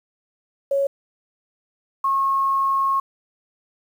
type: tone pair in turn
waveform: sine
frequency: 554.4 / 1087.2 Hz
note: C#5 / C#6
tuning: 0 / -34 cents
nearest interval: octave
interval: 1166 cents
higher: second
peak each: -17 dBFS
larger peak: neither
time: 0.71-0.87 / 2.04-3 s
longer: second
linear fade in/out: 5 ms
effects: 8-bit